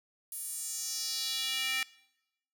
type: tone with high-pass filter sweep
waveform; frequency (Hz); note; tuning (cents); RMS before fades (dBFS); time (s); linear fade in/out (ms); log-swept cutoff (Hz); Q
square; 261.6; C4; 0; -35; 0.32-1.83; 2; 11000 to 2200; 2.6
effects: noise-tail reverb RT60 0.9 s tail -22 dB re dry